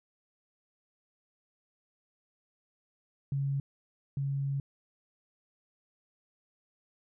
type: tone pair in turn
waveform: sine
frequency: 138.59 / 138.59 Hz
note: C#3 / C#3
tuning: 0 / 0 cents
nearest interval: unison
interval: 0 cents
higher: neither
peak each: -28 / -29 dBFS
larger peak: first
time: 3.32-3.6 / 4.17-4.6 s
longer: second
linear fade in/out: 2 ms
effects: none